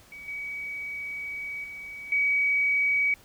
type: tone with level steps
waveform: sine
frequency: 2268 Hz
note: C#7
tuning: 39 cents sharp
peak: -40 / -32 / -37 / -21 dBFS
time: 0.12-3.14 s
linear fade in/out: 2 ms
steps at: 0.28 / 1.64 / 2.12 s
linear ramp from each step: 2 ms
effects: pink hiss -55 dBFS RMS until 3.24 s